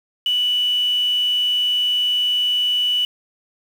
sine tone with quantisation, 2960 Hz, F#7, in tune, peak -16 dBFS, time 0.26-3.05 s, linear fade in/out 2 ms, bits 6, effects none

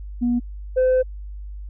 sine tone pair in turn, 241.6 / 512.9 Hz, B3 / C5, -38 / -35 cents, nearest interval octave + minor second, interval 1303 cents, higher second, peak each -16 / -12 dBFS, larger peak second, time 0.21-0.4 / 0.76-1.03 s, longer second, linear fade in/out 20 ms, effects tanh soft clip ceiling -13 dBFS + added 50 Hz sine -31 dBFS peak until 1.69 s

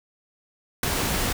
pink noise with ADSR envelope, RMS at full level -18 dBFS, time 0.83-1.33 s, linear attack 5 ms, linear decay 4 ms, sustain -7 dB, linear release 9 ms, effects none

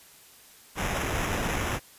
pink noise with sample-and-hold, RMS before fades -29 dBFS, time 0.75-1.8 s, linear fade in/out 50 ms, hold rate 4410 Hz, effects white hiss -53 dBFS RMS until 1.98 s + resampled to 32000 Hz

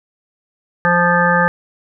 harmonic tone, 174.61 Hz, F3, in tune, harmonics 1 / 3 / 5 / 7 / 9 / 10, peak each -18 / -18 / -18 / -18 / -18 / -18 dBFS, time 0.85-1.48 s, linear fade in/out 0 ms, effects none

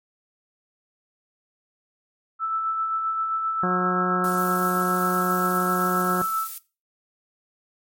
sine tone with tremolo, 1318.5 Hz, E6, in tune, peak -21 dBFS, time 2.39-6.48 s, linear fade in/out 50 ms, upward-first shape sine, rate 7.6 Hz, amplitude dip 35%
harmonic tone, 181.1 Hz, F#3, 37 cents flat, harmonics 1 / 2 / 3 / 4 / 5 / 6 / 7 / 8 / 9, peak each -24 / -28 / -32 / -31 / -36 / -34 / -37 / -36 / -35 dBFS, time 3.63-6.22 s, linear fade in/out 2 ms
violet noise, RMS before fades -33 dBFS, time 4.24-6.58 s, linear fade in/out 2 ms
effects noise-tail reverb RT60 0.3 s tail -18 dB re dry + MP3 64 kbps

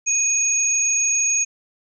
sine tone pair together, 2489 / 6591 Hz, D#7 / G#8, 0 / -14 cents, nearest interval octave + perfect fourth, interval 1686 cents, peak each -26 / -17 dBFS, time 0.06-1.45 s, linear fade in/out 20 ms, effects none

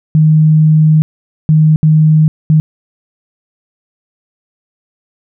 sine tone bursts at uneven times, 155.56 Hz, D#3, in tune, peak -4 dBFS, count 4, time 0.15-1.02 / 1.49-1.76 / 1.83-2.28 / 2.5-2.6 s, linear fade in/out 0 ms, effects none

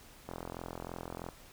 click train, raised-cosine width 1 ms, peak -26 dBFS, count 44, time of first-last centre 0.29-1.288 s, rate 43.1 Hz, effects pink hiss -56 dBFS RMS until 1.52 s

